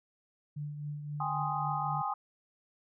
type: tone with tremolo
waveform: sine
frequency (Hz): 147.4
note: D3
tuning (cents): +7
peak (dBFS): -34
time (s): 0.56-2.02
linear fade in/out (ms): 10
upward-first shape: triangle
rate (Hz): 3.8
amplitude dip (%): 50
type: chord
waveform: sine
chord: Ab major seventh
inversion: third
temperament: equal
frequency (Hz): 784 / 830.6 / 1046.5 / 1244.5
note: G5 / Ab5 / C6 / Eb6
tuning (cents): 0 / 0 / 0 / 0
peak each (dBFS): -37 / -35 / -38 / -36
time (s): 1.2-2.14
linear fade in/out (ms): 5
effects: none